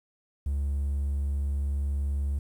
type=tone; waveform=triangle; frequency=70.4 Hz; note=C#2; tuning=27 cents sharp; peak=-23 dBFS; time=0.46-2.39 s; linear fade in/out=5 ms; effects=tanh soft clip ceiling -19 dBFS + 10-bit